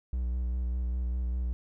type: tone with vibrato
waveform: triangle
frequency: 61.4 Hz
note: B1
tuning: 9 cents flat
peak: -26 dBFS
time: 0.13-1.53 s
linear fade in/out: 0 ms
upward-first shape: square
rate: 5 Hz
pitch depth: 26 cents each way
effects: none